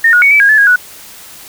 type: tone with pitch steps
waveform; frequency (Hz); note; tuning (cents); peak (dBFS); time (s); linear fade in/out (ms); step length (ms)
sine; 1829 / 1449 / 2232 / 2306 / 1632 / 1731 / 1640 / 1473; A#6 / F#6 / C#7 / D7 / G#6 / A6 / G#6 / F#6; -33 / -37 / +11 / -32 / -31 / -29 / -22 / -8; -4; 0.04-0.76; 5; 90
effects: white hiss -34 dBFS RMS until 1.48 s